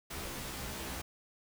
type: noise with comb filter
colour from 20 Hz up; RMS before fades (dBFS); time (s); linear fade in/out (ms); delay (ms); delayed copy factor
pink; -41; 0.1-1.02; 10; 15; +0.95
effects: none